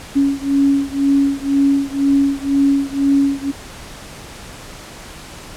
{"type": "beating tone pair", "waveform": "sine", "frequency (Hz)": [277.2, 279.2], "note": ["C#4", "C#4"], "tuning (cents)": [0, 13], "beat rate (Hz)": 2, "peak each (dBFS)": [-15, -16], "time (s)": [0.15, 3.52], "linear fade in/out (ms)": 20, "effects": ["pink hiss -35 dBFS RMS until 5.56 s", "low-pass 10000 Hz 12 dB/octave"]}